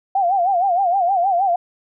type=tone with vibrato; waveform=sine; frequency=740 Hz; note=F#5; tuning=in tune; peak=-14 dBFS; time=0.15-1.56 s; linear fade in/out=5 ms; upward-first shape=sine; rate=6.4 Hz; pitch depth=140 cents each way; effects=none